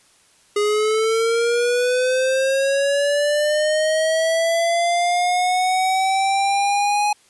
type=linear sweep; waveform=square; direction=up; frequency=411.6 to 835 Hz; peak=-17 dBFS; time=0.56-7.13 s; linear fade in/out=5 ms; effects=white hiss -55 dBFS RMS until 7.29 s + resampled to 24000 Hz